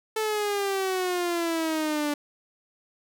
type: exponential sweep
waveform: sawtooth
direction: down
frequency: 440 to 290.6 Hz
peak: -21 dBFS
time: 0.16-2.14 s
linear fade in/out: 5 ms
effects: none